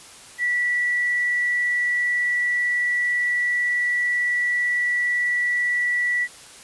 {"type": "tone", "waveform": "sine", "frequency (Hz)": 1953, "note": "B6", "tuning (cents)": -20, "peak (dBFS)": -19, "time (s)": [0.38, 6.28], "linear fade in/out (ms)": 50, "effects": ["white hiss -44 dBFS RMS until 6.63 s", "resampled to 24000 Hz"]}